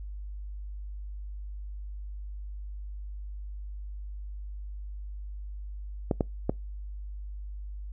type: clicks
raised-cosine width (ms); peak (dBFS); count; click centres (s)
2; -11; 3; 6.112 / 6.208 / 6.495
effects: noise-tail reverb RT60 0.2 s tail -26 dB re dry + added 50 Hz sine -36 dBFS peak until 7.92 s